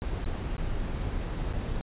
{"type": "noise with dropouts", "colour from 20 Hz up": "brown", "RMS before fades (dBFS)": -31, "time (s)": [0.02, 1.81], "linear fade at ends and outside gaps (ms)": 0, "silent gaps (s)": [[0.243, 0.259], [0.433, 0.437], [0.567, 0.581], [1.527, 1.535]], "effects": ["resampled to 8000 Hz"]}